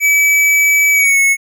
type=tone with pitch glide; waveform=square; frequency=2293 to 2196 Hz; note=D7 to C#7; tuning=-42 to -17 cents; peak=-9 dBFS; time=0-1.37 s; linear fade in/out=50 ms; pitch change=-75 cents; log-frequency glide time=0.92-1.19 s; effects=none